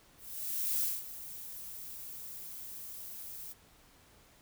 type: noise with ADSR envelope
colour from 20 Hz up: violet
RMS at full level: -31 dBFS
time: 0.17-3.54 s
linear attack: 650 ms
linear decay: 200 ms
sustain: -14 dB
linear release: 28 ms
effects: pink hiss -62 dBFS RMS until 4.41 s